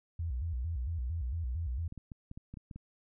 sine tone with vibrato, 71.8 Hz, D2, 39 cents flat, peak -32 dBFS, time 0.19-1.88 s, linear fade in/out 5 ms, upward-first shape square, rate 4.4 Hz, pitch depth 260 cents each way
clicks, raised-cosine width 5 ms, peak -32 dBFS, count 9, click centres 1.924 / 1.977 / 2.118 / 2.314 / 2.375 / 2.54 / 2.572 / 2.712 / 2.76 s
effects none

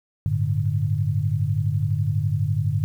sine chord, G suspended second, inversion none, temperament equal, 98 / 110 / 146.83 Hz, G2 / A2 / D3, 0 / 0 / 0 cents, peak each -24 dBFS, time 0.26-2.84 s, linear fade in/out 0 ms, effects 9-bit

